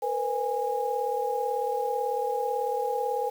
sine tone cluster, 465.9 / 504 / 823 Hz, A#4 / B4 / G#5, -1 / +35 / -16 cents, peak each -31 / -30 / -29 dBFS, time 0.02-3.3 s, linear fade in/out 10 ms, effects 8-bit

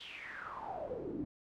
brown noise with band-pass filter sweep, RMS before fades -43 dBFS, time 0-1.25 s, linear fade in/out 10 ms, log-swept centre 3400 to 260 Hz, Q 8.3, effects none

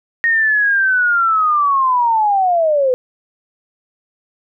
sine linear sweep, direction down, 1864.7 to 493.9 Hz, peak -11 dBFS, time 0.24-2.94 s, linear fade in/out 0 ms, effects none

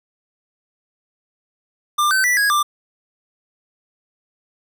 square tone with pitch steps, 1193 / 1535 / 1966 / 1654 / 1184 Hz, D6 / G6 / B6 / G#6 / D6, +27 / -37 / -8 / -8 / +14 cents, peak -15 dBFS, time 1.98-2.63 s, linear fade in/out 10 ms, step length 130 ms, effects none

